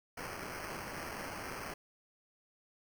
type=noise with sample-and-hold; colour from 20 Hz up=white; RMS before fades=-43 dBFS; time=0.17-1.74 s; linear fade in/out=5 ms; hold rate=3675 Hz; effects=none